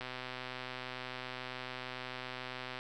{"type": "click train", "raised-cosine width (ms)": 0.3, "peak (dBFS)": -25, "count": 354, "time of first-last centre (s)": [0.01, 2.79], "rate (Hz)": 127, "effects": []}